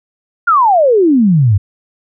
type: exponential sweep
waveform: sine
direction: down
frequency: 1448 to 92.5 Hz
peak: -6 dBFS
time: 0.47-1.58 s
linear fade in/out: 10 ms
effects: none